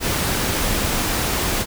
pink noise, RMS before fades -21 dBFS, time 0-1.66 s, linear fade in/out 50 ms, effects none

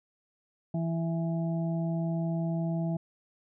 harmonic tone, 165.6 Hz, E3, 8 cents sharp, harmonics 1 / 2 / 4 / 5, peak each -28 / -38 / -38 / -47 dBFS, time 0.74-2.97 s, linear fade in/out 5 ms, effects none

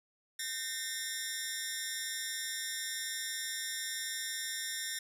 10% pulse tone with amplitude modulation, 1826 Hz, A#6, 36 cents flat, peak -23 dBFS, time 0.39-4.99 s, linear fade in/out 5 ms, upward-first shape sine, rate 279 Hz, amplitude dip 85%, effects none

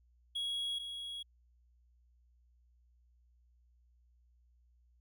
triangle tone pair in turn, 3322 / 3322 Hz, G#7 / G#7, 0 / 0 cents, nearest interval unison, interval 0 cents, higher neither, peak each -33 / -39 dBFS, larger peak first, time 0.35-0.79 / 0.79-1.23 s, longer neither, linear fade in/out 10 ms, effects added 60 Hz sine -65 dBFS peak until 5 s

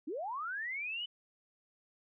sine linear sweep, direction up, 264.5 to 3019 Hz, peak -36 dBFS, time 0.07-1.06 s, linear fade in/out 10 ms, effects none

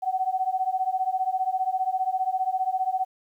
sine beating tone pair, 745 / 760 Hz, F#5 / F#5, +12 / +46 cents, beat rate 15 Hz, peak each -26 dBFS, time 0.02-3.05 s, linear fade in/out 20 ms, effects 10-bit

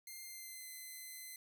5% pulse tone with pitch glide, 2104 to 2045 Hz, C7 to C7, +9 to -40 cents, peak -38 dBFS, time 0.07-1.36 s, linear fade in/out 2 ms, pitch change -49 cents, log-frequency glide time 0.25-0.66 s, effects none

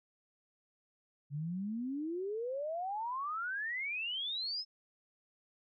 sine exponential sweep, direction up, 138.59 to 5274 Hz, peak -35 dBFS, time 1.3-4.65 s, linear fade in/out 50 ms, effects none

